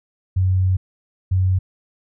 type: tone bursts at uneven times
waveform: sine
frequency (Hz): 93.2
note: F#2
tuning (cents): +13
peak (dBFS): -14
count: 2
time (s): 0.36-0.77 / 1.31-1.59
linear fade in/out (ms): 10
effects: none